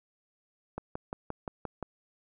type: click train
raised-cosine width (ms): 1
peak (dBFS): -21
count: 7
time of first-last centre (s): 0.78-1.827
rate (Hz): 5.73
effects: none

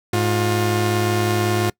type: tone pair together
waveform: sawtooth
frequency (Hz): 105.7 / 355.3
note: G#2 / F4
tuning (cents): +31 / +30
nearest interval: octave + major sixth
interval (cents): 2099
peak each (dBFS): -16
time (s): 0.13-1.7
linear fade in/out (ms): 5
effects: noise-tail reverb RT60 0.1 s tail -24 dB re dry

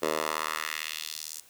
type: tone with high-pass filter sweep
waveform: 10% pulse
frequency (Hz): 77.78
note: D#2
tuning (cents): 0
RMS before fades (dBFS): -33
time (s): 0.02-1.41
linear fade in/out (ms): 10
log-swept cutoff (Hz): 460 to 7200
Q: 1.5
effects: white hiss -57 dBFS RMS until 1.49 s

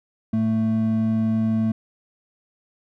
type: tone pair together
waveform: triangle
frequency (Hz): 110 / 221.6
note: A2 / A3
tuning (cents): 0 / +13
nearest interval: octave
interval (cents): 1213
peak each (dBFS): -24 / -17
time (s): 0.33-1.72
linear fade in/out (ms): 5
effects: none

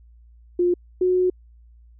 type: tone pair in turn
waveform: sine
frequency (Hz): 353.5 / 365.5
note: F4 / F#4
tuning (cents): +21 / -21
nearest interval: minor second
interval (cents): 58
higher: second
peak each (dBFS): -16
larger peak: neither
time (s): 0.59-0.74 / 1.01-1.3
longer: second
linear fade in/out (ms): 5
effects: added 58 Hz sine -47 dBFS peak until 1.99 s

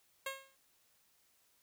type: tone with exponential decay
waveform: 10% pulse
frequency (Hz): 540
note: C#5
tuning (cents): -45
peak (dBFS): -27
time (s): 0.26-0.56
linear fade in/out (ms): 5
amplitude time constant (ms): 64
effects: white hiss -72 dBFS RMS until 1.62 s

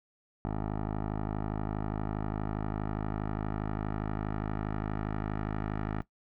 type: tone with low-pass filter sweep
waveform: 10% pulse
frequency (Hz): 52.4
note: G#1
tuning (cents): +16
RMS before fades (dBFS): -34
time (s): 0.45-6.02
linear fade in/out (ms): 0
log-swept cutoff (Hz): 1000 to 1500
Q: 1.4
effects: noise-tail reverb RT60 0.1 s tail -17 dB re dry

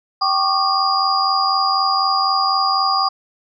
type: tone cluster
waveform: sine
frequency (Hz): 778 / 1112 / 1196 / 4855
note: G5 / C#6 / D6 / D#8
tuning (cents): -13 / +5 / +31 / -43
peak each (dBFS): -20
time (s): 0.21-3.09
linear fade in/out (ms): 10
effects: none

